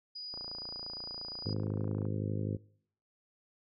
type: tone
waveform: sine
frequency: 4924 Hz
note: D#8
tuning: 19 cents flat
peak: -40 dBFS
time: 0.15-1.54 s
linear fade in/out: 10 ms
type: click train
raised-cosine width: 1 ms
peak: -34 dBFS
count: 50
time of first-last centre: 0.34-2.053 s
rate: 28.6 Hz
type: harmonic tone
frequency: 51.91 Hz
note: G#1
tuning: in tune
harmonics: 2 / 3 / 4 / 5 / 6 / 7 / 8 / 9 / 10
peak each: -35 / -39 / -41 / -43 / -45 / -46 / -47 / -48 / -49 dBFS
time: 1.45-2.57 s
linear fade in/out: 10 ms
effects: noise-tail reverb RT60 0.6 s tail -22 dB re dry